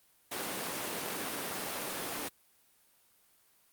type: high-pass noise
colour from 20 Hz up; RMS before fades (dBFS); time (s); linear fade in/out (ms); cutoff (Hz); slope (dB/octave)
pink; -37; 0.31-2.29; 10; 270; 12
effects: white hiss -67 dBFS RMS until 3.72 s + Opus 32 kbps